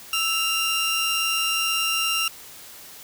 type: tone pair together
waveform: sawtooth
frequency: 1320 / 2797 Hz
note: E6 / F7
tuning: +2 / +2 cents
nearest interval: octave + minor second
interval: 1300 cents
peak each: -24 / -19 dBFS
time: 0.13-2.28 s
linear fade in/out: 2 ms
effects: white hiss -43 dBFS RMS until 3.03 s